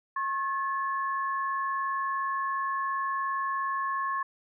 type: tone pair together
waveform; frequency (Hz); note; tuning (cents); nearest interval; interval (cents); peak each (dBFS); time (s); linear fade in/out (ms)
sine; 1085.7 / 1725; C#6 / A6; -36 / -35; minor sixth; 801; -28 / -35; 0.16-4.23; 5
effects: none